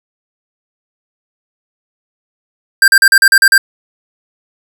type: tone bursts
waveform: square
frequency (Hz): 1580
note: G6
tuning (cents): +13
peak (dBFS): -4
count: 8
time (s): 2.82-3.579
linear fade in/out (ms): 2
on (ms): 59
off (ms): 41
effects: none